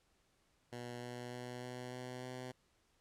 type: tone with pitch steps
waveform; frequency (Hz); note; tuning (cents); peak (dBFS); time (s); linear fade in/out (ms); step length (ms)
10% pulse; 121.5 / 122.56 / 123.62 / 124.7 / 125.78 / 126.88; B2 / B2 / B2 / B2 / B2 / B2; -28 / -13 / +2 / +17 / +32 / +47; -36; 0.72-2.52; 10; 300
effects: pink hiss -75 dBFS RMS until 3 s + low-pass 10000 Hz 12 dB/octave